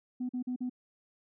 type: tone bursts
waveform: sine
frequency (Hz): 250.1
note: B3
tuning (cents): +22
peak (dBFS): -30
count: 4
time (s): 0.2-0.697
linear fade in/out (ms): 10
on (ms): 92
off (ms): 43
effects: tanh soft clip ceiling -28 dBFS

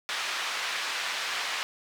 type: band-pass noise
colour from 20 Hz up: pink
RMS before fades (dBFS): -32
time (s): 0.09-1.63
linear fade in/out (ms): 0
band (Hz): 1300 to 4500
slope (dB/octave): 12
effects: none

